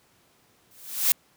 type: noise with exponential growth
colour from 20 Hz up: blue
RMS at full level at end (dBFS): -17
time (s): 0.71-1.12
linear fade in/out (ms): 1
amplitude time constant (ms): 88
effects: pink hiss -62 dBFS RMS until 1.36 s + high-pass 100 Hz 12 dB/octave